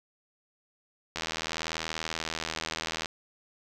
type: click train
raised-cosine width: 0.2 ms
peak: -14 dBFS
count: 154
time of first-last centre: 1.16-3.058 s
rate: 80.6 Hz
effects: none